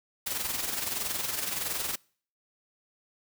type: noise with amplitude modulation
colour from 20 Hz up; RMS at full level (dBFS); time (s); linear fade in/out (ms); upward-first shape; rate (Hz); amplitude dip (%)
white; -30; 0.26-1.96; 10; sine; 21.5; 55
effects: noise-tail reverb RT60 0.5 s tail -26 dB re dry